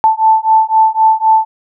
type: beating tone pair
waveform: sine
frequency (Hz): 879 / 882.9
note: A5 / A5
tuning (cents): -2 / +6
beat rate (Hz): 3.9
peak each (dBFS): -10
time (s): 0.04-1.45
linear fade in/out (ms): 0
effects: none